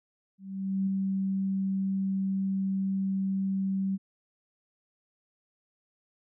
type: tone with ADSR envelope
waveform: sine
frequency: 193 Hz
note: G3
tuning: 27 cents flat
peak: -24 dBFS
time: 0.38-3.98 s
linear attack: 490 ms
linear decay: 5 ms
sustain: -2 dB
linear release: 35 ms
effects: none